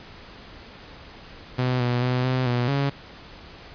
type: tone with pitch steps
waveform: sawtooth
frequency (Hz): 126.5 / 122.4 / 125.8 / 128.5 / 122.2 / 139.7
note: B2 / B2 / B2 / C3 / B2 / C#3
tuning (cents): +42 / -15 / +32 / -31 / -18 / +14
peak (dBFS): -17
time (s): 1.58-2.9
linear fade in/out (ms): 10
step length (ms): 220
effects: pink hiss -44 dBFS RMS until 3.74 s + resampled to 11025 Hz